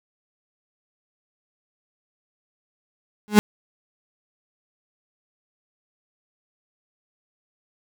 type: tone with exponential growth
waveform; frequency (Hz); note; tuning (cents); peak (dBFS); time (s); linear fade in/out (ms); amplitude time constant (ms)
35% pulse; 209.5; G#3; +15; -3; 3.28-3.39; 0; 22
effects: none